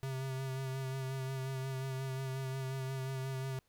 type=tone with vibrato; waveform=square; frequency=132.7 Hz; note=C3; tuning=25 cents sharp; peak=-37 dBFS; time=0.03-3.59 s; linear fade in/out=0 ms; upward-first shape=sine; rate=5.6 Hz; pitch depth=25 cents each way; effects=pink hiss -75 dBFS RMS until 3.68 s